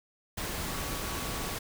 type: tone in noise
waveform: sine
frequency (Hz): 1129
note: C#6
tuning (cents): +31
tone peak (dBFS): -45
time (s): 0.67-1.55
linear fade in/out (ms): 10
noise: pink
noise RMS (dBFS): -35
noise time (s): 0.37-1.59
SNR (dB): -13
effects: none